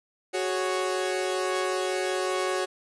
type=chord; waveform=sawtooth; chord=F# suspended second; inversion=none; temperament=equal; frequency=370 / 415.3 / 554.4 Hz; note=F#4 / G#4 / C#5; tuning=0 / 0 / 0 cents; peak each=-24 / -30 / -27 dBFS; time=0.33-2.66 s; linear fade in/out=20 ms; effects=resampled to 24000 Hz